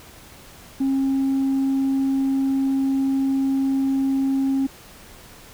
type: tone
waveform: sine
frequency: 270 Hz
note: C#4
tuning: 45 cents flat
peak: -16 dBFS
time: 0.8-4.67 s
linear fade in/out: 10 ms
effects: tanh soft clip ceiling -16 dBFS + pink hiss -45 dBFS RMS until 5.53 s